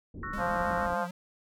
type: low-pass noise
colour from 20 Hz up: pink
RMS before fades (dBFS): -41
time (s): 0.14-0.94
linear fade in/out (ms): 5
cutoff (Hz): 370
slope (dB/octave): 24
type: chord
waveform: sine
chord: F# dominant seventh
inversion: second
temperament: just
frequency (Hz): 1110 / 1332 / 1480 / 1850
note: C#6 / E6 / F#6 / A#6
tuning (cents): +2 / +18 / 0 / -14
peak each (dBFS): -40 / -40 / -42 / -41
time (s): 0.23-0.86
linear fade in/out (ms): 2
type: tone with vibrato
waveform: square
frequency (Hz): 191.2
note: G3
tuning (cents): -43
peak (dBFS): -38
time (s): 0.33-1.11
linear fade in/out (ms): 5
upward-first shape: sine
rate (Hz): 6.4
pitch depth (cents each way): 140
type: harmonic tone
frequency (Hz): 174.61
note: F3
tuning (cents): 0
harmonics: 3 / 4 / 5 / 6 / 7 / 8 / 9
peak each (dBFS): -34 / -33 / -35 / -36 / -39 / -40 / -39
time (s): 0.37-1.08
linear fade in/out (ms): 50
effects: none